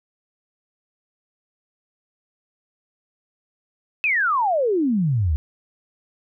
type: exponential sweep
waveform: sine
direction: down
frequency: 2634 to 69.3 Hz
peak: -17 dBFS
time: 4.04-5.36 s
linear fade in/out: 0 ms
effects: none